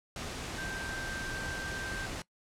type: tone in noise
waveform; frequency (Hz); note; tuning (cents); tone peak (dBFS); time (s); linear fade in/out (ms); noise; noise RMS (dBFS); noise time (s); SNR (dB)
sine; 1568; G6; 0; -38; 0.58-2.06; 2; pink; -39; 0.16-2.22; -2
effects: noise-tail reverb RT60 0.1 s tail -20 dB re dry + low-pass 8000 Hz 12 dB/octave